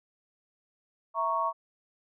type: chord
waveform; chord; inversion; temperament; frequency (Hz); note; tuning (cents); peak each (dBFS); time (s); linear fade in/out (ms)
sine; A# diminished; second; equal; 659.3 / 932.3 / 1108.7; E5 / A#5 / C#6; 0 / 0 / 0; -33 / -31 / -28; 1.14-1.53; 50
effects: none